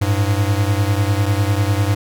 square beating tone pair, 98.4 / 108.4 Hz, G2 / A2, +7 / -25 cents, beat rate 10 Hz, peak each -17 / -20 dBFS, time 0.01-1.95 s, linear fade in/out 10 ms, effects none

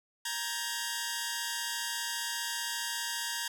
10% pulse tone cluster, 938 / 1575 / 1687 Hz, A#5 / G6 / G#6, +11 / +8 / +27 cents, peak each -29 dBFS, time 0.25-3.48 s, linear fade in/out 5 ms, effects none

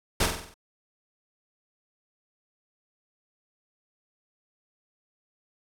pink noise with echo, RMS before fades -23 dBFS, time 0.2-0.26 s, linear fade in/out 5 ms, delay 47 ms, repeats 6, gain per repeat -5 dB, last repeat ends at 0.542 s, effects low-pass 12000 Hz 12 dB/octave

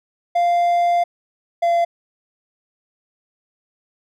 triangle tone pair in turn, 696 / 685.2 Hz, F5 / F5, -6 / -33 cents, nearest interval unison, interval 27 cents, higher first, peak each -12 dBFS, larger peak neither, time 0.35-1.04 / 1.62-1.85 s, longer first, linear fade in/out 10 ms, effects none

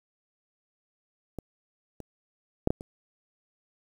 clicks, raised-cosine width 2 ms, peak -22 / -27 / -8 / -11 / -26 dBFS, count 5, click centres 1.387 / 2.003 / 2.674 / 2.705 / 2.809 s, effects 8-bit

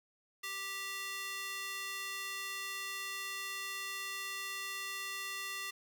square tone with high-pass filter, 392 Hz, G4, in tune, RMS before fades -41 dBFS, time 0.43-5.71 s, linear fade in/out 10 ms, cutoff 1900 Hz, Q 1.2, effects 10-bit

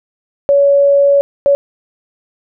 sine tone bursts at uneven times, 563 Hz, C#5, 27 cents sharp, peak -6 dBFS, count 2, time 0.49-1.21 / 1.46-1.55 s, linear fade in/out 0 ms, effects none

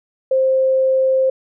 sine tone, 526 Hz, C5, 9 cents sharp, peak -12 dBFS, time 0.31-1.3 s, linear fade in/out 5 ms, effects none

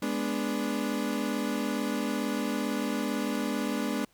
35% pulse chord, G# diminished, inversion none, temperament equal with one note detuned, 209.1 / 246.9 / 293.7 Hz, G#3 / B3 / D4, +12 / 0 / 0 cents, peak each -31 dBFS, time 0.02-4.05 s, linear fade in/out 5 ms, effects pink hiss -65 dBFS RMS until 4.13 s

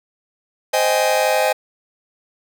45% pulse chord, Ab major seventh, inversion first, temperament just, 519.1 / 623 / 778.7 / 830.6 Hz, C5 / Eb5 / G5 / Ab5, -14 / +2 / -12 / 0 cents, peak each -20 / -19 / -24 / -21 dBFS, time 0.73-1.53 s, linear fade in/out 10 ms, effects none

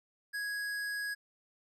sine tone with hard clipping, 1661.2 Hz, G#6, in tune, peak -36 dBFS, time 0.33-1.15 s, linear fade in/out 20 ms, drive 14 dB, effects none

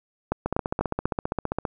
two click trains, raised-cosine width 1 ms, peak -9 / -11 dBFS, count 4 / 19, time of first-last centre 0.32-1.055 / 0.46-1.652 s, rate 4.08 / 15.1 Hz, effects none

